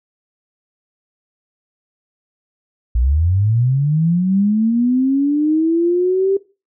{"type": "linear sweep", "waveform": "sine", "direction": "up", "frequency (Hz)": [54.9, 394.7], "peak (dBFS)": -12, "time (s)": [2.95, 6.37], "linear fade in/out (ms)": 5, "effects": ["noise-tail reverb RT60 0.3 s tail -19 dB re dry"]}